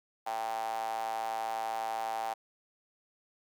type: tone with high-pass filter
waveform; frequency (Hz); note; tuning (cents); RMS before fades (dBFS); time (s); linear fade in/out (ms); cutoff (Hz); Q
sawtooth; 112; A2; +31; -35; 0.26-2.34; 10; 780; 8.4
effects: none